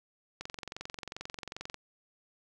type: click train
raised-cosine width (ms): 0.2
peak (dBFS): -22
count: 31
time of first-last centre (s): 0.41-1.743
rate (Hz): 22.5
effects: none

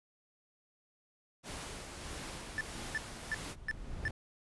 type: noise with tremolo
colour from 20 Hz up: pink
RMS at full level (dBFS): -43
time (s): 1.43-3.56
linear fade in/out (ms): 50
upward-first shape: sine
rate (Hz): 1.6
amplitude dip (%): 35
type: tone bursts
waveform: triangle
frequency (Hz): 1760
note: A6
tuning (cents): 0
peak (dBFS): -30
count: 5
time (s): 2.58-4.08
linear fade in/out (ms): 0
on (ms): 28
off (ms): 340
type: noise with exponential growth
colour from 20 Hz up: brown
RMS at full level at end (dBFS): -37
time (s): 2.59-4.11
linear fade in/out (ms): 5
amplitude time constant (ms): 330
effects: resampled to 24000 Hz

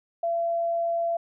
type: tone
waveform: sine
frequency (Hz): 677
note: E5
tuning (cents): +46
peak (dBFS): -23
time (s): 0.23-1.17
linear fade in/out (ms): 5
effects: none

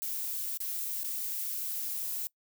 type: noise with dropouts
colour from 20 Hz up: violet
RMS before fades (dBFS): -35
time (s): 0.02-2.27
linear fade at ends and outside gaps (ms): 0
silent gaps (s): 0.573-0.603 / 1.034-1.043
effects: noise-tail reverb RT60 0.1 s tail -23 dB re dry

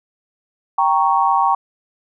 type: chord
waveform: sine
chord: G diminished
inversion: none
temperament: equal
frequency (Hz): 784 / 932.3 / 1108.7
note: G5 / Bb5 / Db6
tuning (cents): 0 / 0 / 0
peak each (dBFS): -17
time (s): 0.78-1.55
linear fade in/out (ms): 5
effects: none

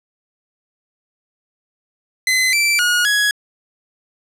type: tone with pitch steps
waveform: sawtooth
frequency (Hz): 2038 / 2336 / 1444 / 1672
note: C7 / D7 / F#6 / G#6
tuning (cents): -46 / -10 / -43 / +11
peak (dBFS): -10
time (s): 2.27-3.31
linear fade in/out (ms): 2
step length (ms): 260
effects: low-pass 12000 Hz 12 dB/octave

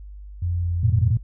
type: tone with vibrato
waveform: sine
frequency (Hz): 87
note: F2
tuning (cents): -6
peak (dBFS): -21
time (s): 0.42-1.12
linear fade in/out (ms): 5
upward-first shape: square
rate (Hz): 2.3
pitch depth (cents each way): 9
type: tone bursts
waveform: sine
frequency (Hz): 113.9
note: A#2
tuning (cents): -40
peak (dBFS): -16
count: 4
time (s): 0.83-1.172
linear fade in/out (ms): 5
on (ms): 69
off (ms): 22
effects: noise-tail reverb RT60 0.1 s tail -22 dB re dry + added 50 Hz sine -36 dBFS peak until 1.23 s

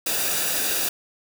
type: noise with comb filter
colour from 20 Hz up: white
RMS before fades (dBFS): -24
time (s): 0.06-0.89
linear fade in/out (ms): 5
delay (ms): 0.94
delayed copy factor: -0.55
effects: none

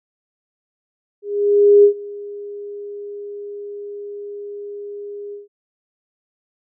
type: tone with ADSR envelope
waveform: sine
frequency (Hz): 408.7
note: G#4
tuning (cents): -28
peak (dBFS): -5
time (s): 1.22-5.48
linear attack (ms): 620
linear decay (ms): 92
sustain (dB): -23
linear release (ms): 150
effects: none

